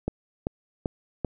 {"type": "click train", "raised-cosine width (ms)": 2, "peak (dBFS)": -13, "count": 4, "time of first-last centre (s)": [0.08, 1.247], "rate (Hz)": 2.57, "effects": []}